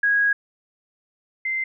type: tone pair in turn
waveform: sine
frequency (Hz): 1650 / 2079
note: G#6 / C7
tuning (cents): -12 / -12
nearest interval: major third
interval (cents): 400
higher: second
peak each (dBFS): -16 / -22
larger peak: first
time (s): 0.03-0.33 / 1.45-1.64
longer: first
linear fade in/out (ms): 5
effects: none